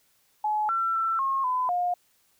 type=tone with pitch steps; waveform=sine; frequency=850 / 1349 / 1338 / 1080 / 1009 / 712 Hz; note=G#5 / E6 / E6 / C#6 / B5 / F5; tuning=+40 / +40 / +25 / -45 / +37 / +33 cents; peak=-23 dBFS; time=0.44-1.94 s; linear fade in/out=5 ms; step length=250 ms; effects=white hiss -66 dBFS RMS until 2.39 s